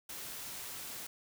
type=noise; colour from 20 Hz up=white; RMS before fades=-44 dBFS; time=0.09-1.07 s; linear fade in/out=5 ms; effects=none